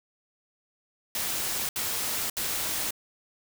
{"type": "noise bursts", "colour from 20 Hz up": "white", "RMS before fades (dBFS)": -30, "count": 3, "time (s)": [1.15, 2.908], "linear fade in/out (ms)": 2, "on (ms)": 540, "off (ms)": 69, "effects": []}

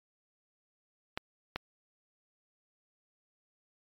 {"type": "clicks", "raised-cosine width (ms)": 0.3, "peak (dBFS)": [-17, -17], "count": 2, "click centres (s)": [1.175, 1.56], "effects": ["MP3 96 kbps"]}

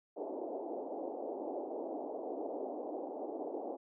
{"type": "band-pass noise", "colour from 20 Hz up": "pink", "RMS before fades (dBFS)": -41, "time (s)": [0.16, 3.77], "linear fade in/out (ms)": 20, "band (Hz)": [280, 790], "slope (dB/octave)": 48, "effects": []}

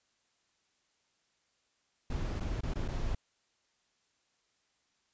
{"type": "noise with dropouts", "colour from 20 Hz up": "brown", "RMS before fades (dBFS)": -34, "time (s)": [2.1, 3.15], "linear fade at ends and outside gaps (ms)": 5, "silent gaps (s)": [[2.4, 2.405], [2.609, 2.632], [2.738, 2.755], [2.88, 2.884]], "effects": ["white hiss -75 dBFS RMS until 5.13 s", "resampled to 16000 Hz"]}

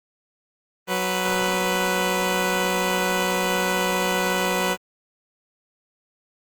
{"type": "tone pair together", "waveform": "10% pulse", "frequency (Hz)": [185.3, 494.7], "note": ["F#3", "B4"], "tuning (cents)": [3, 3], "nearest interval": "octave + perfect fourth", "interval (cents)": 1700, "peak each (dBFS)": -15, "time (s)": [0.87, 4.77], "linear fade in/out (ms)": 50, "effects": ["Opus 24 kbps"]}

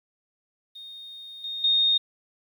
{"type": "tone with level steps", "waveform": "sine", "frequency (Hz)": 3694, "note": "A#7", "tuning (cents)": -16, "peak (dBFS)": [-39, -30, -18], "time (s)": [0.75, 1.98], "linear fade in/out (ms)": 10, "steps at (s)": [1.44, 1.64], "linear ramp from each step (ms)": 2, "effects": ["10-bit"]}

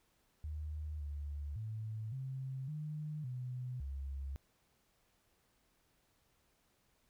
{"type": "tone with pitch steps", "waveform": "sine", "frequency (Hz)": [76.3, 72.7, 109.5, 132.4, 152, 125.8, 68.4], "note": ["D#2", "D2", "A2", "C3", "D#3", "B2", "C#2"], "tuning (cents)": [-33, -17, -8, 21, -40, 32, -23], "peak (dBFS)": -39, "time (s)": [0.44, 4.36], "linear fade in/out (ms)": 0, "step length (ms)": 560, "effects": ["pink hiss -75 dBFS RMS until 7.09 s"]}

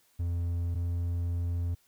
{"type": "tone pair in turn", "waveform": "triangle", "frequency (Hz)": [86, 86.39], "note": ["F2", "F2"], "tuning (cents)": [-26, -18], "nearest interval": "unison", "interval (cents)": 8, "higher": "second", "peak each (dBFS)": -26, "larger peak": "neither", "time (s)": [[0.19, 0.75], [0.75, 1.75]], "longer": "second", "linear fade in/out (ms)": 10, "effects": ["white hiss -67 dBFS RMS until 1.87 s"]}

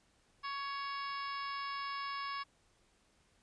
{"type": "harmonic tone with a mistuned harmonic", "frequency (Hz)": 558, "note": "C#5", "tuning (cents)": 11, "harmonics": [2, 3, 4, 5, 6, 7, 8, 9], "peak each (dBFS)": [-39, -47, -48, -52, -55, -55, -54, -50], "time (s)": [0.43, 2.44], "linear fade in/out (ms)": 20, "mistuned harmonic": 9, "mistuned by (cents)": 42, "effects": ["pink hiss -71 dBFS RMS until 3.42 s", "resampled to 22050 Hz"]}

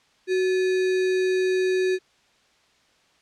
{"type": "tone with sample-and-hold", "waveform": "sine", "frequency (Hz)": 371.5, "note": "F#4", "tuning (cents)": 7, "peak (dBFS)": -19, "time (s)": [0.27, 1.99], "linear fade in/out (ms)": 50, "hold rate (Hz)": 2100, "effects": ["white hiss -61 dBFS RMS until 3.21 s", "low-pass 5000 Hz 12 dB/octave"]}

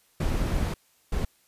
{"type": "noise bursts at uneven times", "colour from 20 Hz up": "brown", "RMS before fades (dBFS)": -26, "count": 2, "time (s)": [[0.2, 0.74], [1.12, 1.25]], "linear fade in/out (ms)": 5, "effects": ["white hiss -64 dBFS RMS until 1.47 s", "resampled to 32000 Hz"]}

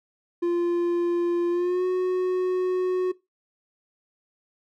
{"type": "tone with pitch glide", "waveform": "triangle", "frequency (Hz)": [346.6, 367.2], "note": ["F4", "F#4"], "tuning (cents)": [-13, -13], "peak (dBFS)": -19, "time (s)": [0.42, 3.12], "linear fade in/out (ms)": 10, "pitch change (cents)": 100, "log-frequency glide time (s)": [1.5, 1.85], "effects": ["noise-tail reverb RT60 0.2 s tail -19 dB re dry"]}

